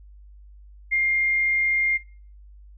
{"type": "tone", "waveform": "sine", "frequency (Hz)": 2116, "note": "C7", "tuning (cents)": 19, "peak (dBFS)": -19, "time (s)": [0.91, 1.98], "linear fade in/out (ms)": 20, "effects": ["noise-tail reverb RT60 0.4 s tail -18 dB re dry", "added 50 Hz sine -44 dBFS peak until 2.77 s"]}